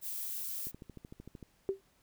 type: noise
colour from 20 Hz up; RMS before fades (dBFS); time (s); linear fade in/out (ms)
violet; -39; 0.01-0.72; 50
type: click train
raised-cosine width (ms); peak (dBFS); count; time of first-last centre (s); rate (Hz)
3; -34; 11; 0.67-1.428; 13.2
type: tone with exponential decay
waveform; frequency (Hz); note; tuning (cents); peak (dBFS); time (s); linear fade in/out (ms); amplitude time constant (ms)
sine; 389; G4; -13; -25; 1.69-1.81; 0; 24
effects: pink hiss -70 dBFS RMS until 2.02 s